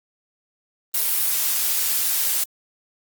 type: noise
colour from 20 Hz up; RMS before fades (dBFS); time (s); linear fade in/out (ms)
blue; -21; 0.94-2.44; 5
effects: Opus 32 kbps